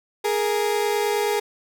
30% pulse tone pair together, 415.3 / 464.8 Hz, G#4 / A#4, 0 / -5 cents, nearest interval major second, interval 195 cents, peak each -19 / -23 dBFS, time 0.24-1.4 s, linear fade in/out 10 ms, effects none

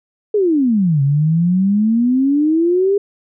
sine exponential two-way sweep, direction down then up, 436 to 136.2 to 409.1 Hz, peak -11 dBFS, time 0.34-2.98 s, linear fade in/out 5 ms, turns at 1.02 s, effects none

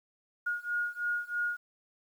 sine beating tone pair, 1433 / 1436.1 Hz, F6 / F6, +44 / +48 cents, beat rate 3.1 Hz, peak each -34 / -33 dBFS, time 0.46-1.57 s, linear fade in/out 10 ms, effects 10-bit

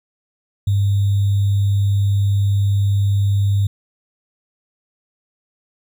sine tone with sample-and-hold, 100 Hz, G2, 35 cents sharp, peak -13 dBFS, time 0.67-3.67 s, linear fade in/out 5 ms, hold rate 3675 Hz, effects none

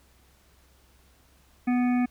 harmonic tone, 246.9 Hz, B3, in tune, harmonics 1 / 3 / 5 / 7 / 9 / 10, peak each -21 / -33 / -41 / -42 / -40 / -45 dBFS, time 1.67-2.06 s, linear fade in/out 10 ms, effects added 65 Hz sine -60 dBFS peak until 2.1 s + pink hiss -62 dBFS RMS until 2.1 s

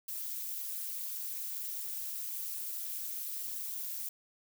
violet noise with amplitude modulation, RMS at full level -35 dBFS, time 0.08-4.09 s, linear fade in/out 5 ms, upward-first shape sine, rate 225 Hz, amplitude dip 95%, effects none

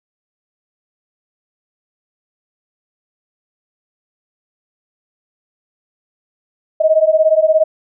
sine beating tone pair, 622.3 / 639.3 Hz, D#5 / D#5, 0 / +47 cents, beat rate 17 Hz, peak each -12 dBFS, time 6.8-7.64 s, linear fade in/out 10 ms, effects none

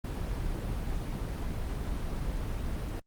brown noise, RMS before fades -33 dBFS, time 0.04-3 s, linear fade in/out 5 ms, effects Opus 24 kbps

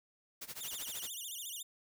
white noise with tremolo, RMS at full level -43 dBFS, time 0.41-1.09 s, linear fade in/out 10 ms, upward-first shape sine, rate 13 Hz, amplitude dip 90%
10% pulse tone with vibrato, 3224 Hz, G7, 48 cents sharp, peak -34 dBFS, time 0.6-1.63 s, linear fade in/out 10 ms, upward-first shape sine, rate 14 Hz, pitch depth 230 cents each way
effects none

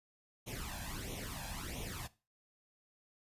pink noise with flanger, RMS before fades -43 dBFS, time 0.46-2.08 s, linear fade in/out 20 ms, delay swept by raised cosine 0.31 to 1.23 ms, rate 1.5 Hz, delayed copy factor +0.8, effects noise-tail reverb RT60 0.3 s tail -18 dB re dry + resampled to 32000 Hz

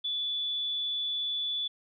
sine tone, 3457 Hz, A7, 31 cents flat, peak -29 dBFS, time 0.04-1.68 s, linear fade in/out 10 ms, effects none

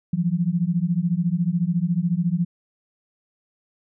sine beating tone pair, 166.3 / 180.3 Hz, E3 / F#3, +16 / -45 cents, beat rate 14 Hz, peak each -22 dBFS, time 0.13-2.45 s, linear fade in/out 5 ms, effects none

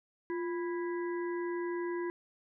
harmonic tone with a mistuned harmonic, 329.6 Hz, E4, in tune, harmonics 1 / 3 / 5 / 6, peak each -33 / -43 / -47 / -49 dBFS, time 0.3-2.1 s, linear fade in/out 0 ms, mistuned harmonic 1, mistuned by +97 cents, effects none

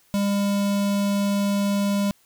square tone with notch filter, 201 Hz, G3, 44 cents sharp, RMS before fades -22 dBFS, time 0.14-2.11 s, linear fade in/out 0 ms, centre 1700 Hz, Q 1.8, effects white hiss -60 dBFS RMS until 2.25 s

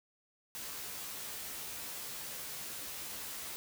white noise with comb filter, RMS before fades -43 dBFS, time 0.55-3.56 s, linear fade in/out 0 ms, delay 14 ms, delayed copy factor +0.8, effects none

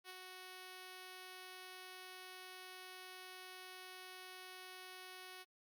5% pulse tone with ADSR envelope, 370 Hz, F#4, in tune, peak -37 dBFS, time 0.04-5.45 s, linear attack 57 ms, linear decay 20 ms, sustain -3 dB, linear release 35 ms, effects Opus 48 kbps

